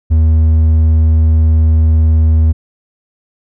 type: tone with hard clipping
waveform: sine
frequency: 79.6 Hz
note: D#2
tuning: 40 cents sharp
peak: -7 dBFS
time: 0.1-2.53 s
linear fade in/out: 20 ms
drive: 3 dB
effects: none